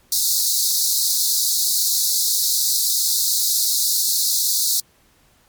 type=high-pass noise; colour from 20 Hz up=pink; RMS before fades=-19 dBFS; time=0.12-4.8 s; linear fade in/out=2 ms; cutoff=3900 Hz; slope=96 dB/octave; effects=pink hiss -57 dBFS RMS until 5.48 s + MP3 96 kbps